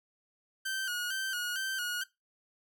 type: tone with vibrato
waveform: sawtooth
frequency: 1500 Hz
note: F#6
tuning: 23 cents sharp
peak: -29 dBFS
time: 0.65-2.04 s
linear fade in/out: 10 ms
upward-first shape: square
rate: 2.2 Hz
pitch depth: 62 cents each way
effects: noise-tail reverb RT60 0.2 s tail -20 dB re dry